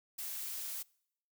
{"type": "noise", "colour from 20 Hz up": "blue", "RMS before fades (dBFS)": -41, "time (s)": [0.18, 0.83], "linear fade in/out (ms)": 10, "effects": ["noise-tail reverb RT60 0.7 s tail -25 dB re dry"]}